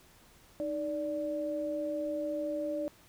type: tone pair together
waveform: sine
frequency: 309.2 / 583.7 Hz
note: D#4 / D5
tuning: -11 / -11 cents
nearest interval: major seventh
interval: 1100 cents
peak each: -36 / -33 dBFS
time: 0.6-2.88 s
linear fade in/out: 0 ms
effects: pink hiss -60 dBFS RMS until 3.08 s